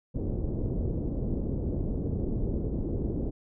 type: low-pass noise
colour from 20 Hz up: pink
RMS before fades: -30 dBFS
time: 0.14-3.31 s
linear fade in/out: 20 ms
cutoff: 440 Hz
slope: 24 dB/octave
effects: none